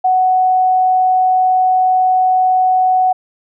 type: tone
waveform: sine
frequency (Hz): 743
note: F#5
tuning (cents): +7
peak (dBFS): -9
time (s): 0.04-3.13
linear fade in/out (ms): 10
effects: none